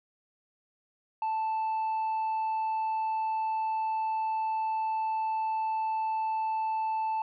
triangle tone with tanh clipping, 880 Hz, A5, in tune, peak -28 dBFS, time 1.22-7.22 s, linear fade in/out 2 ms, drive 7 dB, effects none

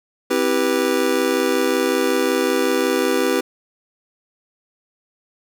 square chord, C major seventh, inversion none, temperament just, 261.6 / 327 / 392.4 / 490.5 Hz, C4 / E4 / G4 / B4, 0 / -14 / +2 / -12 cents, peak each -24 / -24 / -22 / -22 dBFS, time 0.3-3.41 s, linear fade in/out 10 ms, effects none

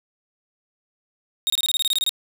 40% pulse tone bursts, 3729 Hz, A#7, in tune, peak -17 dBFS, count 12, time 1.47-2.093 s, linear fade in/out 0 ms, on 29 ms, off 25 ms, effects 8-bit

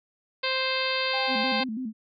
harmonic tone, 523.3 Hz, C5, in tune, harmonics 1 / 2 / 3 / 4 / 5 / 6 / 7 / 8 / 9, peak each -31 / -33 / -34 / -33 / -32 / -36 / -34 / -34 / -35 dBFS, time 0.43-1.64 s, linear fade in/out 10 ms
triangle tone, 799 Hz, G5, 33 cents sharp, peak -29 dBFS, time 1.13-1.64 s, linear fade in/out 10 ms
sine tone with vibrato, 237.7 Hz, A#3, 34 cents sharp, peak -29 dBFS, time 1.27-1.93 s, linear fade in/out 50 ms, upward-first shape square, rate 6 Hz, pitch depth 140 cents each way
effects none

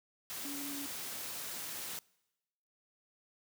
sine tone in noise, 283.3 Hz, C#4, 38 cents sharp, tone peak -42 dBFS, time 0.45-0.86 s, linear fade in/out 0 ms, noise white, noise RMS -42 dBFS, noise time 0.3-1.99 s, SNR -3 dB, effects noise-tail reverb RT60 1.0 s tail -25 dB re dry + high-pass 100 Hz 12 dB/octave

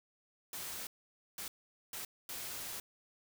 white noise bursts at uneven times, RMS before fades -43 dBFS, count 4, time 0.53-0.87 / 1.38-1.48 / 1.93-2.05 / 2.29-2.8 s, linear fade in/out 2 ms, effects none

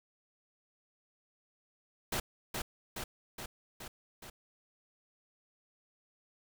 pink noise with echo, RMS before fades -34 dBFS, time 2.12-2.2 s, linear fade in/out 5 ms, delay 420 ms, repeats 5, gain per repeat -3 dB, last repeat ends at 4.3 s, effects none

